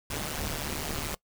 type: noise with amplitude modulation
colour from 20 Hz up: pink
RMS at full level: -30 dBFS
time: 0.1-1.15 s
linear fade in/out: 5 ms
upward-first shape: sine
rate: 149 Hz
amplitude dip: 85%
effects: noise-tail reverb RT60 0.1 s tail -22 dB re dry